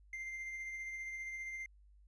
triangle tone with tremolo, 2093 Hz, C7, in tune, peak -38 dBFS, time 0.13-1.66 s, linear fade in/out 2 ms, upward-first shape triangle, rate 15 Hz, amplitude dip 35%, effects added 50 Hz sine -60 dBFS peak until 2.07 s + resampled to 22050 Hz

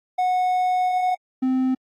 triangle tone pair in turn, 733 / 259.2 Hz, F#5 / C4, -16 / -16 cents, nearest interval octave + tritone, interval 1800 cents, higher first, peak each -16 / -16 dBFS, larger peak neither, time 0.18-1.15 / 1.42-1.75 s, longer first, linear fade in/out 10 ms, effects AAC 48 kbps

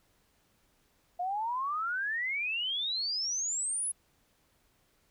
sine exponential sweep, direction up, 698.5 to 10660 Hz, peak -30 dBFS, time 1.19-3.92 s, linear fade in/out 10 ms, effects pink hiss -70 dBFS RMS until 5.1 s

